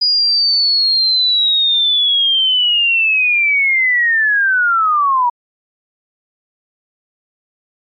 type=linear sweep; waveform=sine; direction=down; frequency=4923 to 945 Hz; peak=-10 dBFS; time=0.01-5.3 s; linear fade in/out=10 ms; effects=MP3 64 kbps